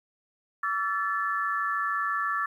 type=tone cluster; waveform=sine; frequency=1144 / 1337 / 1743 Hz; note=D6 / E6 / A6; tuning=-46 / +24 / -17 cents; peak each=-30 dBFS; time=0.63-2.46 s; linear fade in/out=5 ms; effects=10-bit